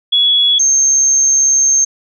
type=tone pair in turn; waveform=sine; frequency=3374 / 6369 Hz; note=G#7 / G8; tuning=+27 / +27 cents; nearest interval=major seventh; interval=1100 cents; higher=second; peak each=-8 dBFS; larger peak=neither; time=0.12-0.59 / 0.59-1.85 s; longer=second; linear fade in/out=10 ms; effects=none